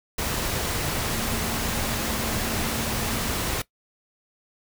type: tone in noise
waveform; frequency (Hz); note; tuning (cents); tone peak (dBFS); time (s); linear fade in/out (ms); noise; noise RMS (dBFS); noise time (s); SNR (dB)
sine; 225.6; A3; +44; -34; 1.12-3.33; 5; pink; -27; 0.18-3.62; -10
effects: noise-tail reverb RT60 0.1 s tail -19 dB re dry